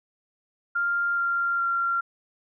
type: tone with pitch steps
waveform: sine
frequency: 1396.9 / 1387.3 / 1377.7 Hz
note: F6 / F6 / F6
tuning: 0 / -12 / -24 cents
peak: -22 dBFS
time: 0.75-2.01 s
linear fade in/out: 10 ms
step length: 420 ms
effects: none